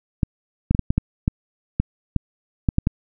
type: clicks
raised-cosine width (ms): 5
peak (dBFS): -5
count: 12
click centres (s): 0.232 / 0.71 / 0.749 / 0.793 / 0.905 / 0.98 / 1.279 / 1.8 / 2.163 / 2.688 / 2.784 / 2.871
effects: none